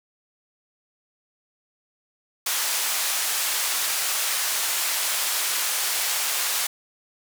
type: band-pass noise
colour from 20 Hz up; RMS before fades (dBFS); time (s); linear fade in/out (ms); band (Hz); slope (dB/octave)
white; -25; 2.46-6.67; 5; 750 to 13000; 12
effects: none